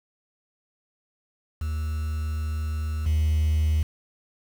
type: tone pair in turn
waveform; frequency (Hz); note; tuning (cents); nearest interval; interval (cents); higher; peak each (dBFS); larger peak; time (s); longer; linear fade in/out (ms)
triangle; 77.2 / 77.62; D#2 / D#2; -13 / -4; unison; 9; second; -23 / -16; second; 1.61-3.06 / 3.06-3.83; first; 5
effects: tanh soft clip ceiling -15 dBFS + 7-bit